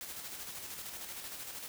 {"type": "noise with tremolo", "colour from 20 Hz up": "white", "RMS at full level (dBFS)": -43, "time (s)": [0.01, 1.68], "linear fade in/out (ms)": 0, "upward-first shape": "square", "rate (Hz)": 13, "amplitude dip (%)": 35, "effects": []}